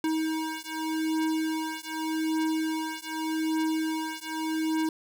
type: beating tone pair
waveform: square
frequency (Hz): 316.8 / 317.64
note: D#4 / D#4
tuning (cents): +31 / +36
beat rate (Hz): 0.84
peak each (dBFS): -31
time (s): 0.04-4.89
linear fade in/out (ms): 2
effects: none